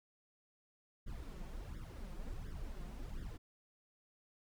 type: noise with flanger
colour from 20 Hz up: brown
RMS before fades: -45 dBFS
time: 1.06-3.38 s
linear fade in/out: 20 ms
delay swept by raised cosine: 0.57 to 5.67 ms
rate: 1.4 Hz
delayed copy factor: +0.9
effects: none